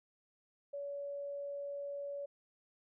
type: tone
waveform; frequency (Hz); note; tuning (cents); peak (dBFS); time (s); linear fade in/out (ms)
sine; 567; C#5; +39; -39; 0.73-2.26; 10
effects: none